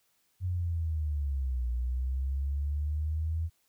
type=linear two-way sweep; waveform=sine; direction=down then up; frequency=92.5 to 59.6 to 82.5 Hz; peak=-28 dBFS; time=0.4-3.5 s; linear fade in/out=50 ms; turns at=1.69 s; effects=white hiss -72 dBFS RMS until 3.68 s